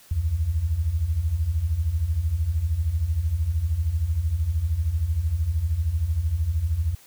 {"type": "beating tone pair", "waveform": "sine", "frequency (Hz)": [71.5, 84.5], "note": ["D2", "E2"], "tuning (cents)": [-46, 43], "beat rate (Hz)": 13, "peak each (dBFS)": [-27, -22], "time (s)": [0.11, 6.95], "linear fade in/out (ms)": 5, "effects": ["white hiss -52 dBFS RMS until 7.06 s"]}